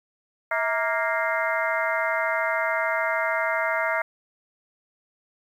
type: harmonic tone with a mistuned harmonic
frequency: 233.1 Hz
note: A#3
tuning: in tune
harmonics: 3 / 4 / 5 / 6 / 7 / 8 / 9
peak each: -27 / -30 / -33 / -29 / -32 / -33 / -29 dBFS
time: 0.51-4.02 s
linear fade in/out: 5 ms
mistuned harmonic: 3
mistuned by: -130 cents
effects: 9-bit